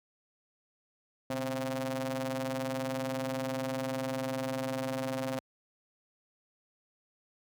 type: ring-modulated tone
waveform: sawtooth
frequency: 134.7 Hz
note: C#3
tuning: 49 cents flat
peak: -25 dBFS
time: 1.3-5.39 s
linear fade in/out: 2 ms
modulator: 394 Hz
effects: high-pass 60 Hz 12 dB/octave